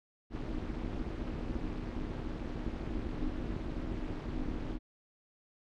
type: noise with amplitude modulation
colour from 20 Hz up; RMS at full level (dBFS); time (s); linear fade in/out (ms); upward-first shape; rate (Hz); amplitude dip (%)
brown; -33; 0.3-4.79; 50; sine; 280; 95
effects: low-pass 4000 Hz 12 dB/octave